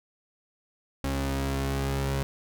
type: tone pair together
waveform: sawtooth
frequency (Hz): 68.2 / 136.2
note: C#2 / C#3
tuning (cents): -28 / -30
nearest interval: octave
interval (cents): 1198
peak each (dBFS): -25 / -24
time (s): 1.04-2.23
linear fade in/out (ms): 0
effects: none